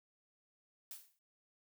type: noise with exponential decay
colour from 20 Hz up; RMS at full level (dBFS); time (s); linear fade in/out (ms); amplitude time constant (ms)
blue; -45; 0.91-1.19; 1; 59
effects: none